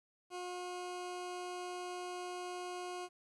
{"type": "tone", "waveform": "20% pulse", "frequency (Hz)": 359.3, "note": "F4", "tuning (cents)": 49, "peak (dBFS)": -36, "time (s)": [0.3, 3.09], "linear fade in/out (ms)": 50, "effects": ["resampled to 24000 Hz", "12-bit"]}